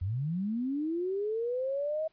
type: linear sweep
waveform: sine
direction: up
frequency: 83.2 to 642 Hz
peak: -29 dBFS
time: 0.01-2.08 s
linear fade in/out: 10 ms
effects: pink hiss -70 dBFS RMS until 2.12 s + resampled to 11025 Hz